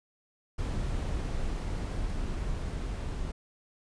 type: noise with level ramp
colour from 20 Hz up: brown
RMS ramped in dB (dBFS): -31 to -34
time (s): 0.58-3.32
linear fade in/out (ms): 10
effects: resampled to 22050 Hz